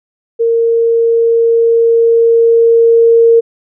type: tone with level ramp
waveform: sine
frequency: 461.1 Hz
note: A#4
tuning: 19 cents flat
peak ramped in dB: -8 to -3 dBFS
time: 0.39-3.41 s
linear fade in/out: 20 ms
effects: none